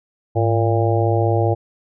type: harmonic tone with a mistuned harmonic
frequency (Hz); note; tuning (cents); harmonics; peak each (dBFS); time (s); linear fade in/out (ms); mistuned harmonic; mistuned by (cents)
115.2; A#2; -20; 1 / 3 / 4 / 5 / 6 / 7; -17 / -22 / -23 / -24 / -25 / -25; 0.35-1.55; 20; 1; -140
effects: none